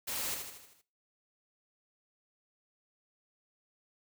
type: noise with echo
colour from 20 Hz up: white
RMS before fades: -37 dBFS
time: 0.07-0.35 s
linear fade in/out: 10 ms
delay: 78 ms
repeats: 6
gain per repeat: -5 dB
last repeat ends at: 0.818 s
effects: noise-tail reverb RT60 0.3 s tail -17 dB re dry